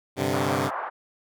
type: chord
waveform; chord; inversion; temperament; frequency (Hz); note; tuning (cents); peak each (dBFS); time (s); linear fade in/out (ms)
10% pulse; G suspended fourth; none; equal; 98 / 130.81 / 146.83; G2 / C3 / D3; 0 / 0 / 0; -21 / -19 / -22; 0.16-0.71; 50
type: band-pass noise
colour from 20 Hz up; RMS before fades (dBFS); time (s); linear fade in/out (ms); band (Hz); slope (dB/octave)
pink; -31; 0.32-0.9; 20; 710 to 1300; 24
effects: none